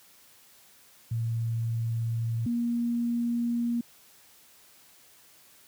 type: tone pair in turn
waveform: sine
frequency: 114.8 / 236.6 Hz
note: A#2 / A#3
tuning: -26 / +26 cents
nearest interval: octave + minor second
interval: 1252 cents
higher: second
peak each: -26 / -25 dBFS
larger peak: second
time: 1.11-2.46 / 2.46-3.81 s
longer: neither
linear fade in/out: 5 ms
effects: white hiss -57 dBFS RMS until 5.67 s + high-pass 60 Hz 12 dB/octave